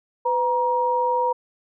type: tone pair together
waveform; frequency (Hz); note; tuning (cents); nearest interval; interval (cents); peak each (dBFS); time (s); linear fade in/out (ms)
sine; 502 / 946.8; B4 / A#5; +28 / +27; major seventh; 1099; -23 / -20; 0.25-1.33; 10
effects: none